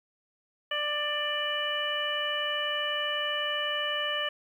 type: harmonic tone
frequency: 592 Hz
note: D5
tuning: 14 cents sharp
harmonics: 1 / 2 / 3 / 4 / 5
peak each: -35 / -36 / -33 / -40 / -31 dBFS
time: 0.71-4.29 s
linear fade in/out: 5 ms
effects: 10-bit